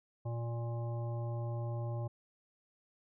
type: harmonic tone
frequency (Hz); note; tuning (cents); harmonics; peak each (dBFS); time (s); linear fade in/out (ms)
117.5; A#2; +14; 1 / 3 / 5 / 7 / 9; -35 / -48 / -46 / -50 / -55; 0.25-2.08; 10
effects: none